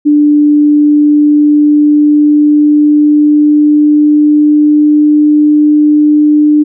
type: tone with pitch glide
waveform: sine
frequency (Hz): 295.5 to 299.3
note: D4 to D4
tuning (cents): +11 to +33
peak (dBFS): -3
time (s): 0.05-6.64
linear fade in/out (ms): 20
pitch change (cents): +22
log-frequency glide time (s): 0.38-5.19
effects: none